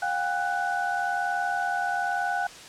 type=tone cluster; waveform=sine; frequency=716 / 797 / 1488 Hz; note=F5 / G5 / F#6; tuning=+43 / +28 / +9 cents; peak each=-29 dBFS; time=0.02-2.47 s; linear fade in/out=5 ms; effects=white hiss -44 dBFS RMS until 2.68 s + low-pass 7000 Hz 12 dB/octave